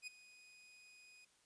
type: tone with ADSR envelope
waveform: sawtooth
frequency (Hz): 2489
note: D#7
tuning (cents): 0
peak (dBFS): -40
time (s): 0.02-1.25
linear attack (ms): 52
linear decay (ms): 11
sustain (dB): -17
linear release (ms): 6
effects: white hiss -73 dBFS RMS until 1.45 s + resampled to 22050 Hz